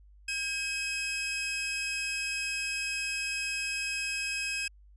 sawtooth tone pair together, 1608 / 2553 Hz, G6 / D#7, +44 / +44 cents, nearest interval minor sixth, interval 800 cents, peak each -36 / -28 dBFS, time 0.28-4.68 s, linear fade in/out 5 ms, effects added 50 Hz sine -53 dBFS peak until 4.96 s + resampled to 24000 Hz

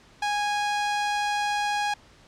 sawtooth tone, 826 Hz, G#5, 10 cents flat, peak -20 dBFS, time 0.22-1.94 s, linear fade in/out 5 ms, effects pink hiss -54 dBFS RMS until 2.27 s + low-pass 6000 Hz 12 dB/octave

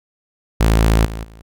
sawtooth tone with level steps, 55 Hz, A1, in tune, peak -7 / -21 / -35 dBFS, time 0.6-1.42 s, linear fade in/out 10 ms, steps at 1.05 / 1.24 s, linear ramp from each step 2 ms, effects none

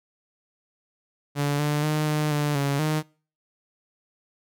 sawtooth tone with pitch steps, 144 / 148.2 / 152.7 / 151.6 / 147.5 / 140.5 / 154.3 Hz, D3 / D3 / D#3 / D#3 / D3 / C#3 / D#3, -34 / +16 / -32 / -45 / +8 / +24 / -14 cents, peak -18 dBFS, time 1.35-3.03 s, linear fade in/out 50 ms, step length 240 ms, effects noise-tail reverb RT60 0.4 s tail -24 dB re dry

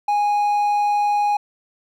triangle tone, 826 Hz, G#5, 10 cents flat, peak -14 dBFS, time 0.08-1.37 s, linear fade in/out 5 ms, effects none

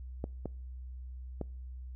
clicks, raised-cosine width 2 ms, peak -22 dBFS, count 3, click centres 0.241 / 0.457 / 1.413 s, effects noise-tail reverb RT60 0.5 s tail -26 dB re dry + added 63 Hz sine -41 dBFS peak until 1.95 s

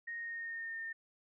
sine tone with pitch glide, 1862 to 1817.4 Hz, A#6 to A#6, -2 to -44 cents, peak -39 dBFS, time 0.07-0.93 s, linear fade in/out 10 ms, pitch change -42 cents, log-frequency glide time 0.18-0.8 s, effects none

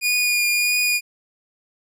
sawtooth tone with vibrato, 2441 Hz, D#7, 34 cents flat, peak -14 dBFS, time 0.01-1.01 s, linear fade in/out 50 ms, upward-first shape triangle, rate 1.6 Hz, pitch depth 18 cents each way, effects none

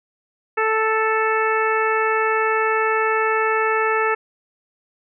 harmonic tone, 440 Hz, A4, in tune, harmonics 1 / 2 / 3 / 4 / 5 / 6, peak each -21 / -24 / -22 / -24 / -28 / -30 dBFS, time 0.57-4.15 s, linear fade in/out 10 ms, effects none

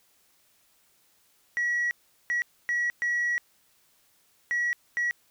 sine tone bursts at uneven times, 1924 Hz, B6, 46 cents flat, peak -22 dBFS, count 6, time 1.57-1.91 / 2.3-2.42 / 2.69-2.9 / 3.02-3.38 / 4.51-4.73 / 4.97-5.11 s, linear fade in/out 0 ms, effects tanh soft clip ceiling -22 dBFS + white hiss -65 dBFS RMS until 5.3 s

